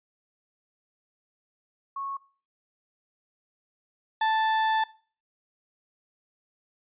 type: tone pair in turn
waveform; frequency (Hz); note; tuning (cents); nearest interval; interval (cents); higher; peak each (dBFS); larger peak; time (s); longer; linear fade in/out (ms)
sine / 35% pulse; 1100 / 879.8; C#6 / A5; -14 / 0; major third; 386; first; -31 / -20; second; 1.96-2.17 / 4.21-4.84; second; 5
effects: noise-tail reverb RT60 0.4 s tail -20 dB re dry + resampled to 8000 Hz